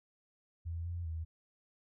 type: tone with pitch steps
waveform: sine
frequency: 83.7 / 86.3 / 80.9 Hz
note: E2 / F2 / E2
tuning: +27 / -20 / -32 cents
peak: -36 dBFS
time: 0.65-1.25 s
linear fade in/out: 20 ms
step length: 200 ms
effects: none